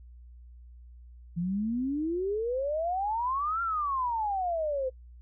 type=exponential two-way sweep; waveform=sine; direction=up then down; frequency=165.9 to 1394 to 505 Hz; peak=-27 dBFS; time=1.36-4.9 s; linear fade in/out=20 ms; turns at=3.62 s; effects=noise-tail reverb RT60 0.1 s tail -23 dB re dry + added 60 Hz sine -47 dBFS peak until 5.21 s